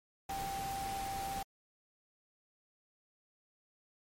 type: tone in noise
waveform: sine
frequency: 784 Hz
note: G5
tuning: in tune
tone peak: -37 dBFS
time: 0.29-1.43 s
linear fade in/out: 5 ms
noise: pink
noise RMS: -44 dBFS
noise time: 0.29-1.43 s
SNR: +4 dB
effects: MP3 64 kbps